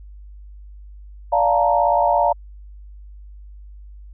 sine chord, Bb major seventh, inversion first, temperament just, 582.7 / 699.2 / 874.1 / 932.3 Hz, D5 / F5 / A5 / Bb5, -14 / +2 / -12 / 0 cents, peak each -20 / -18 / -22 / -19 dBFS, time 1.32-2.33 s, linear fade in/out 10 ms, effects added 50 Hz sine -37 dBFS peak until 4.13 s

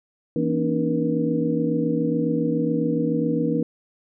sine tone cluster, 164.7 / 236.4 / 278.4 / 305.6 / 478 Hz, E3 / A#3 / C#4 / D#4 / A#4, -1 / +24 / +8 / -31 / +43 cents, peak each -26 dBFS, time 0.36-3.63 s, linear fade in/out 2 ms, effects none

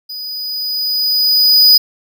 square tone with level ramp, 4962 Hz, D#8, 6 cents flat, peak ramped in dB -25 to -4 dBFS, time 0.09-1.78 s, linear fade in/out 10 ms, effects none

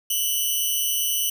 5% pulse tone with amplitude modulation, 2975 Hz, F#7, 9 cents sharp, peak -10 dBFS, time 0.1-1.3 s, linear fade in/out 5 ms, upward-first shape sine, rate 208 Hz, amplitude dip 60%, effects none

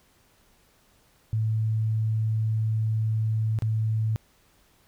sine tone with dropouts, 110 Hz, A2, in tune, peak -22 dBFS, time 1.33-4.16 s, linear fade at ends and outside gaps 0 ms, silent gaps 3.588-3.622 s, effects pink hiss -62 dBFS RMS until 4.87 s

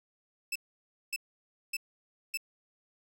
sawtooth tone bursts, 2635 Hz, E7, 1 cent flat, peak -28 dBFS, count 4, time 0.52-2.374 s, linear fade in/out 5 ms, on 36 ms, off 570 ms, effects none

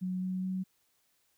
sine tone with pitch steps, 184 / 185.49 / 187 Hz, F#3 / F#3 / F#3, -9 / +5 / +19 cents, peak -31 dBFS, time 0.01-0.64 s, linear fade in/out 20 ms, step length 210 ms, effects white hiss -73 dBFS RMS until 1.37 s

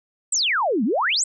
sine exponential two-way sweep, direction down then up, 8440 to 196.3 to 8440 Hz, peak -18 dBFS, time 0.32-1.24 s, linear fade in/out 5 ms, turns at 0.84 s, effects none

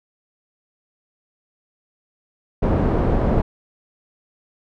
pink low-pass noise, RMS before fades -18 dBFS, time 2.62-3.42 s, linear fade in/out 10 ms, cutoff 680 Hz, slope 12 dB/octave, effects none

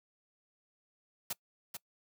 white noise with echo, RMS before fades -36 dBFS, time 1.3-1.33 s, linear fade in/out 5 ms, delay 440 ms, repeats 1, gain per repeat -6 dB, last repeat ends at 1.77 s, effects noise-tail reverb RT60 0.1 s tail -24 dB re dry + high-pass 80 Hz 12 dB/octave

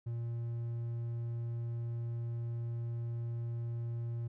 triangle tone, 117.3 Hz, A#2, 11 cents sharp, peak -33 dBFS, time 0.06-4.28 s, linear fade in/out 10 ms, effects none

